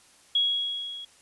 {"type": "tone with level ramp", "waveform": "sine", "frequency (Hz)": 3322, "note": "G#7", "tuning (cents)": 0, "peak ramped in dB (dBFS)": [-19, -37], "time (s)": [0.35, 1.05], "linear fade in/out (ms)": 5, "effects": ["white hiss -57 dBFS RMS until 1.21 s", "resampled to 24000 Hz"]}